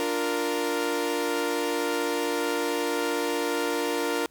sawtooth chord, Bb major, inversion first, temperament equal, 293.7 / 349.2 / 466.2 Hz, D4 / F4 / Bb4, 0 / 0 / 0 cents, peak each -27 / -27 / -24 dBFS, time 0-4.26 s, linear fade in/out 0 ms, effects pink hiss -61 dBFS RMS until 4.3 s

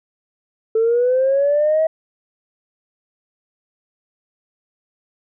sine linear sweep, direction up, 440 to 644 Hz, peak -12 dBFS, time 0.75-1.87 s, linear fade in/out 5 ms, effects tanh soft clip ceiling -9 dBFS

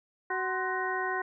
harmonic tone with a mistuned harmonic, 373.9 Hz, F#4, 18 cents sharp, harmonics 1 / 2 / 3 / 4 / 5, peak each -35 / -35 / -35 / -35 / -35 dBFS, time 0.3-1.22 s, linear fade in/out 5 ms, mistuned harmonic 3, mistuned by -120 cents, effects none

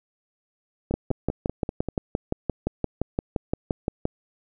two click trains, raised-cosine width 2 ms, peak -10 / -14 dBFS, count 19 / 6, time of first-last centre 0.94-4.054 / 0.91-1.887 s, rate 5.78 / 5.12 Hz, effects none

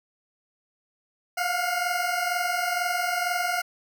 20% pulse tone pair together, 698.5 / 720.6 Hz, F5 / F#5, 0 / -46 cents, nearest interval minor second, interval 54 cents, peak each -23 / -22 dBFS, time 1.37-3.62 s, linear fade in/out 10 ms, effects none

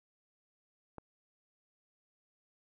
click, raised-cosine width 1 ms, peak -30 dBFS, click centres 0.983 s, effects none

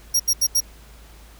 sawtooth tone bursts, 5630 Hz, F8, 13 cents sharp, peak -13 dBFS, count 4, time 0.14-0.606 s, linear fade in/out 10 ms, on 58 ms, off 78 ms, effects added 54 Hz sine -44 dBFS peak until 1.39 s + pink hiss -50 dBFS RMS until 1.39 s

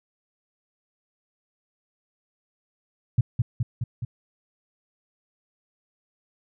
sine tone with echo, 119.3 Hz, A#2, 41 cents sharp, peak -14 dBFS, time 3.18-3.21 s, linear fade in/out 5 ms, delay 210 ms, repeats 4, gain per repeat -3 dB, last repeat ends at 4.05 s, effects none

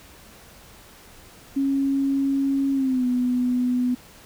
sine tone with pitch glide, 274.3 to 248.6 Hz, C#4 to B3, -18 to +12 cents, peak -19 dBFS, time 1.56-3.95 s, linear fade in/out 10 ms, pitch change -170 cents, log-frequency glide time 2.73-3.06 s, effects pink hiss -48 dBFS RMS until 4.25 s

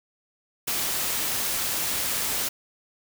white noise, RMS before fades -27 dBFS, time 0.67-2.49 s, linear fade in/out 10 ms, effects none

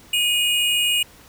square tone pair together, 2473 / 2874 Hz, D#7 / F7, -11 / +49 cents, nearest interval minor third, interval 260 cents, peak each -24 / -19 dBFS, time 0.13-1.03 s, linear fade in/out 5 ms, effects pink hiss -48 dBFS RMS until 1.28 s

